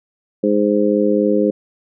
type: harmonic tone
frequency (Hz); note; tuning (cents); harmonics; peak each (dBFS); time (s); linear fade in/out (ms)
103.8; G#2; 0; 2 / 3 / 4 / 5; -18 / -18 / -18 / -18; 0.43-1.51; 10
effects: none